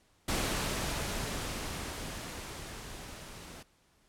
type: noise with level ramp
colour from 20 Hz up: pink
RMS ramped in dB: -31 to -48 dBFS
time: 0.28-3.63 s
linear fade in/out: 5 ms
effects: pink hiss -68 dBFS RMS until 4.08 s + low-pass 11000 Hz 12 dB/octave